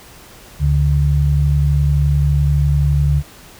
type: tone pair together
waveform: sine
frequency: 71.86 / 143.6 Hz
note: D2 / D3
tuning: -37 / -39 cents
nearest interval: octave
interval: 1198 cents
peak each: -14 dBFS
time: 0.59-3.23 s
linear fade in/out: 50 ms
effects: pink hiss -41 dBFS RMS until 3.59 s